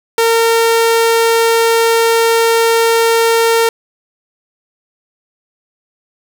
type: tone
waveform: sawtooth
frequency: 457.8 Hz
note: A#4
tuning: 31 cents flat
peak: -5 dBFS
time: 0.18-3.69 s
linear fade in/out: 2 ms
effects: none